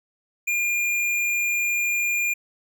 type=tone with hard clipping; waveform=sine; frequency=2409 Hz; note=D7; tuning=43 cents sharp; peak=-22 dBFS; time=0.47-2.34 s; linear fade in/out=10 ms; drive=17 dB; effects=none